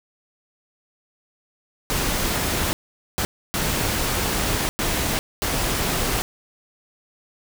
pink noise bursts at uneven times, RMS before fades -23 dBFS, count 5, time 1.9-2.73 / 3.18-3.25 / 3.54-4.69 / 4.79-5.19 / 5.42-6.22 s, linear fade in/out 0 ms, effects none

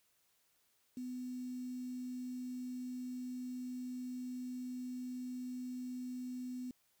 sine tone with quantisation, 250.9 Hz, B3, 28 cents sharp, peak -40 dBFS, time 0.97-6.71 s, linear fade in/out 2 ms, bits 10, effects white hiss -75 dBFS RMS until 7 s

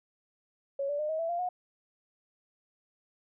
sine tone with pitch steps, 554.4 / 579.6 / 606 / 633.5 / 662.4 / 692.5 / 724 Hz, C#5 / D5 / D#5 / D#5 / E5 / F5 / F#5, 0 / -23 / -46 / +31 / +8 / -15 / -38 cents, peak -29 dBFS, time 0.79-1.49 s, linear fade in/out 5 ms, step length 100 ms, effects none

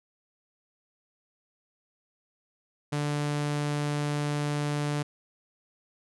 sawtooth tone, 146.83 Hz, D3, in tune, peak -23 dBFS, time 2.92-5.03 s, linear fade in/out 10 ms, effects resampled to 24000 Hz

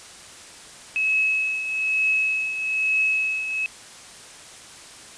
sine tone with tremolo, 2576 Hz, E7, 41 cents flat, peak -17 dBFS, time 0.96-3.66 s, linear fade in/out 0 ms, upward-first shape triangle, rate 1.1 Hz, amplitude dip 65%, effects white hiss -43 dBFS RMS until 5.17 s + resampled to 22050 Hz

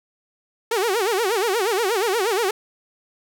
sawtooth tone with vibrato, 420 Hz, G#4, 19 cents sharp, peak -15 dBFS, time 0.71-2.51 s, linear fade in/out 5 ms, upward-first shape sine, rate 8.4 Hz, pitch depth 230 cents each way, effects none

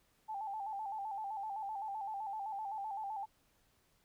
sine tone with vibrato, 830.6 Hz, G#5, in tune, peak -38 dBFS, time 0.28-3.26 s, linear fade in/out 20 ms, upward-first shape square, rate 7.8 Hz, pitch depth 82 cents each way, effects pink hiss -73 dBFS RMS until 4.04 s

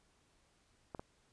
clicks, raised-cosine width 1 ms, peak -29 dBFS, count 2, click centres 0.948 / 0.995 s, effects pink hiss -72 dBFS RMS until 1.32 s + resampled to 22050 Hz

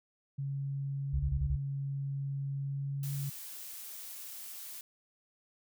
sine tone with pitch glide, 138.59 to 139.8 Hz, C#3 to C#3, 0 to +15 cents, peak -33 dBFS, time 0.38-3.3 s, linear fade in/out 10 ms, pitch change +15 cents, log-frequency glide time 2.59-3.11 s
sine tone bursts, 67.5 Hz, C#2, 45 cents flat, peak -28 dBFS, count 5, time 1.13-1.563 s, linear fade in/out 10 ms, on 69 ms, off 22 ms
blue noise, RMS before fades -45 dBFS, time 3.03-4.81 s, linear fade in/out 2 ms
effects none

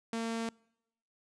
sawtooth tone, 228 Hz, A#3, 38 cents flat, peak -29 dBFS, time 0.13-0.49 s, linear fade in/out 2 ms, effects noise-tail reverb RT60 0.8 s tail -26 dB re dry + resampled to 22050 Hz

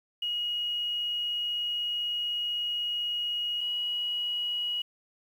sine tone pair in turn, 2891 / 2908 Hz, F#7 / F#7, -41 / -31 cents, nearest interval unison, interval 10 cents, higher second, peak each -28 dBFS, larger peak neither, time 0.22-3.61 / 3.61-4.82 s, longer first, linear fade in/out 5 ms, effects 9-bit

